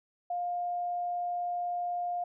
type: tone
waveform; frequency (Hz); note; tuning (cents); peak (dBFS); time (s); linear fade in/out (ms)
sine; 706; F5; +19; -30; 0.3-2.24; 5
effects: none